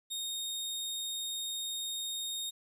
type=tone; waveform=sawtooth; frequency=3706 Hz; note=A#7; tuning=11 cents flat; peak=-32 dBFS; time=0.1-2.51 s; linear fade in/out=20 ms; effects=resampled to 32000 Hz + 11-bit